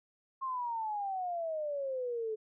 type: exponential sweep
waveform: sine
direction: down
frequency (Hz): 1077 to 428.1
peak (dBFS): -33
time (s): 0.41-2.36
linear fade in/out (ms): 20
effects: none